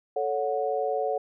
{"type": "tone cluster", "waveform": "sine", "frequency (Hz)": [438.9, 560, 732], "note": ["A4", "C#5", "F#5"], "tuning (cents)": [-4, 18, -19], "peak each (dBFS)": -29, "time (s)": [0.16, 1.18], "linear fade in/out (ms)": 5, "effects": []}